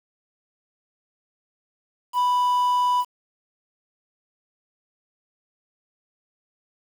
triangle tone with quantisation, 987.8 Hz, B5, in tune, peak -16 dBFS, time 2.13-3.05 s, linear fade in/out 50 ms, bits 7, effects none

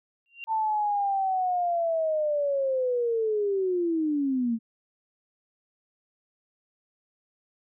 sine tone with exponential growth, 2768 Hz, F7, 16 cents flat, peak -32 dBFS, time 0.26-0.44 s, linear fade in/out 0 ms, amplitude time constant 38 ms
sine linear sweep, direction down, 895 to 221.5 Hz, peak -23 dBFS, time 0.47-4.59 s, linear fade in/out 50 ms
effects none

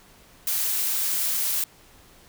blue noise, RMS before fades -25 dBFS, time 0.47-1.64 s, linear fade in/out 2 ms, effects pink hiss -53 dBFS RMS until 2.28 s

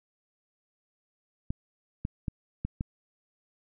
clicks, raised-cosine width 5 ms, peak -18 dBFS, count 5, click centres 1.505 / 2.051 / 2.282 / 2.65 / 2.809 s, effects none

